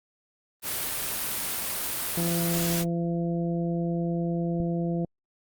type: noise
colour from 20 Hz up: white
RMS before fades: -30 dBFS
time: 0.62-2.85 s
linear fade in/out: 50 ms
type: harmonic tone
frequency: 170 Hz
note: F3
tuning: 46 cents flat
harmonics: 1 / 2 / 3 / 4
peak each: -26 / -32 / -36 / -38 dBFS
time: 2.17-5.05 s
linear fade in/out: 2 ms
type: click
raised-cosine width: 5 ms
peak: -21 dBFS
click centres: 4.602 s
effects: Opus 32 kbps